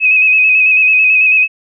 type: tone with vibrato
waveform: sine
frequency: 2544 Hz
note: D#7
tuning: 38 cents sharp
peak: -6 dBFS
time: 0-1.48 s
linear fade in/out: 50 ms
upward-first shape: square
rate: 9.1 Hz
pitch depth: 27 cents each way
effects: none